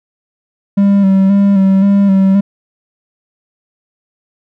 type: tone with vibrato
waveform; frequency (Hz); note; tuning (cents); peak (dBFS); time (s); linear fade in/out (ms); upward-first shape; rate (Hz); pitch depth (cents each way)
triangle; 196; G3; 0; -4; 0.77-2.41; 10; square; 1.9; 31
effects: none